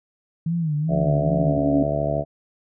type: tone with vibrato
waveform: sine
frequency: 158.8 Hz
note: D#3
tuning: 36 cents sharp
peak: -20 dBFS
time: 0.46-1.58 s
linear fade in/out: 5 ms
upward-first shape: sine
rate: 2.5 Hz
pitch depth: 130 cents each way
type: tone with exponential growth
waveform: sine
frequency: 280.3 Hz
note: C#4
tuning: 19 cents sharp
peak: -15 dBFS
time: 0.54-1.83 s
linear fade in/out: 5 ms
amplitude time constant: 280 ms
type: harmonic tone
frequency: 73 Hz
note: D2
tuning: 10 cents flat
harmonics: 1 / 2 / 3 / 4 / 5 / 6 / 7 / 8 / 9 / 10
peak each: -33 / -26 / -35 / -32 / -36 / -34 / -35 / -28 / -24 / -36 dBFS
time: 0.88-2.25 s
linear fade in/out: 50 ms
effects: none